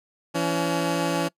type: tone pair together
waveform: 15% pulse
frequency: 168.59 / 283.3 Hz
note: E3 / C#4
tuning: +39 / +38 cents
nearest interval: major sixth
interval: 899 cents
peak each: -19 dBFS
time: 0.34-1.29 s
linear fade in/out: 20 ms
effects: noise-tail reverb RT60 0.1 s tail -23 dB re dry + low-pass 12000 Hz 12 dB/octave